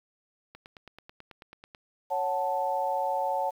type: click train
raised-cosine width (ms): 0.3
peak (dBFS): -30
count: 12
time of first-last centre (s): 0.55-1.748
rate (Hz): 9.18
type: chord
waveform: sine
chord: F# minor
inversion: second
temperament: equal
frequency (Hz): 554.4 / 740 / 880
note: C#5 / F#5 / A5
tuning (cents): 0 / 0 / 0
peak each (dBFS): -31 / -31 / -29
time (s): 2.1-3.51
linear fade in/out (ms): 20
effects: 9-bit